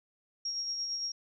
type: tone with tremolo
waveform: sine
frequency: 5588 Hz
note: F8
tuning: in tune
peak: -31 dBFS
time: 0.45-1.12 s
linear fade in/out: 5 ms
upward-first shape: sine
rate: 8.8 Hz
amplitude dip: 35%
effects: none